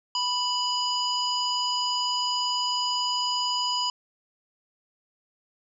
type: harmonic tone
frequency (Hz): 987.8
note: B5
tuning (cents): 0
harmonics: 1 / 3 / 5 / 7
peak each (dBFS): -28 / -30 / -28 / -38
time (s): 0.15-3.9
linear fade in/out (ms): 2
effects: none